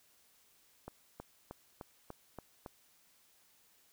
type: accelerating click train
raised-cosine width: 1 ms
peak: -30 dBFS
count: 7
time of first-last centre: 0.88-2.662 s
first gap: 320 ms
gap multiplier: 0.97
effects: white hiss -68 dBFS RMS until 3.92 s